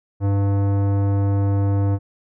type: tone with tanh clipping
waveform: sine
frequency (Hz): 99.5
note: G2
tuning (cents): +26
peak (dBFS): -18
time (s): 0.2-1.99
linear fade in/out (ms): 50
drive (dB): 17
effects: none